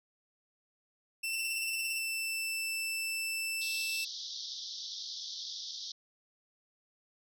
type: tone with pitch glide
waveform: sawtooth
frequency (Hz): 2677 to 2657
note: E7 to E7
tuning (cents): +26 to +13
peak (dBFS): -30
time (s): 1.23-4.05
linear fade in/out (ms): 10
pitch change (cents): -13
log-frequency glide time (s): 1.38-2.71
type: tone bursts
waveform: 15% pulse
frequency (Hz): 2799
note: F7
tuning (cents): +3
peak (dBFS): -30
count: 12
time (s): 1.33-1.986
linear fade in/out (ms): 5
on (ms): 29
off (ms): 28
type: band-pass noise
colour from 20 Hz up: pink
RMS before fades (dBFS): -42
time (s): 3.61-5.92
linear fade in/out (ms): 5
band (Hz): 3400 to 5900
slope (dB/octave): 96
effects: none